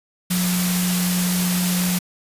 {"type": "tone in noise", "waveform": "sine", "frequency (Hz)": 179.6, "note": "F3", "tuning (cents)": 49, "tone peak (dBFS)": -19, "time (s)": [0.3, 1.99], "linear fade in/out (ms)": 10, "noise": "white", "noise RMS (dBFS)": -24, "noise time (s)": [0.3, 1.99], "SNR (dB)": 2, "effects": ["resampled to 32000 Hz"]}